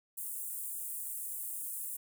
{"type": "high-pass noise", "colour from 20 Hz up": "pink", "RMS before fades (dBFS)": -40, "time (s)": [0.17, 1.97], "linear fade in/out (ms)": 10, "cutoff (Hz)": 8400, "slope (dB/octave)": 48, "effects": []}